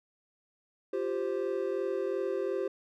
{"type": "chord", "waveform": "triangle", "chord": "F suspended second", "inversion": "none", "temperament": "equal", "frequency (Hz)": [349.2, 392, 523.3], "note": ["F4", "G4", "C5"], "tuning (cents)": [0, 0, 0], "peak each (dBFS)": [-34, -30, -33], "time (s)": [0.93, 2.68], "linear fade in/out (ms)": 5, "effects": []}